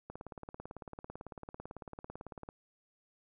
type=click train; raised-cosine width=1 ms; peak=-30 dBFS; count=44; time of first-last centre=0.1-2.489 s; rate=18 Hz; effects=none